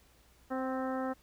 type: harmonic tone with a mistuned harmonic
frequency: 261.6 Hz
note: C4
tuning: in tune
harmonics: 1 / 2 / 3 / 4 / 5 / 6 / 7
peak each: -35 / -37 / -40 / -45 / -43 / -49 / -50 dBFS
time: 0.5-1.14 s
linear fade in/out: 20 ms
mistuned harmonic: 3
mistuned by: -20 cents
effects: added 60 Hz sine -65 dBFS peak until 1.22 s + pink hiss -65 dBFS RMS until 1.22 s